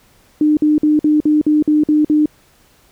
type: tone bursts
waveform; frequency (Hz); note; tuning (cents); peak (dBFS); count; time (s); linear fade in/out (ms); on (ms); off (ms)
sine; 302.5; D#4; -49; -9; 9; 0.41-2.258; 2; 160; 51
effects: pink hiss -52 dBFS RMS until 2.91 s